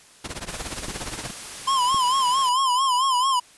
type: noise with tremolo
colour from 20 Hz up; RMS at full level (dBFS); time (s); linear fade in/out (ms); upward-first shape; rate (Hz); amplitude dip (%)
pink; -29; 0.24-1.31; 5; triangle; 17; 100
type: noise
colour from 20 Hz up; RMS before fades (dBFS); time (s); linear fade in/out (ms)
white; -36; 0.49-2.49; 0
type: clicks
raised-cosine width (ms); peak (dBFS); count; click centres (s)
3; -21; 2; 0.884 / 1.945
type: tone with vibrato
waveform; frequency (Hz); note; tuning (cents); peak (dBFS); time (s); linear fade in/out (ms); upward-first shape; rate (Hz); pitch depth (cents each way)
square; 1033; C6; -22; -19; 1.67-3.4; 10; sine; 4.5; 100
effects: white hiss -51 dBFS RMS until 3.57 s + resampled to 24000 Hz